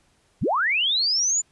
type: linear sweep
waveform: sine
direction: up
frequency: 38.82 to 7130 Hz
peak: -19 dBFS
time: 0.41-1.42 s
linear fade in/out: 20 ms
effects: pink hiss -63 dBFS RMS until 1.51 s + resampled to 24000 Hz